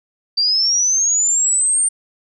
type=linear sweep; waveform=sine; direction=up; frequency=4641 to 8870 Hz; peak=-13 dBFS; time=0.37-1.89 s; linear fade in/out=10 ms; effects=none